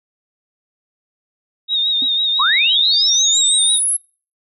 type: tone with vibrato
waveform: sine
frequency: 3729 Hz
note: A#7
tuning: in tune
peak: -14 dBFS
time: 1.68-3.8 s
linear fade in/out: 50 ms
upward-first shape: sine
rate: 6 Hz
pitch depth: 50 cents each way
type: tone with exponential decay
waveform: triangle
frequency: 259 Hz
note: C4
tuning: 17 cents flat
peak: -22 dBFS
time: 2.02-2.1 s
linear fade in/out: 2 ms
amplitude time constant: 17 ms
type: linear sweep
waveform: sine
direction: up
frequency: 972 to 11140 Hz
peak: -14 dBFS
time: 2.39-3.97 s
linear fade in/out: 10 ms
effects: noise-tail reverb RT60 0.4 s tail -26 dB re dry